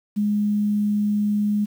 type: tone with quantisation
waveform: sine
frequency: 207.7 Hz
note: G#3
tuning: in tune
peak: -18 dBFS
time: 0.16-1.66 s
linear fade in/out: 20 ms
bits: 8
effects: none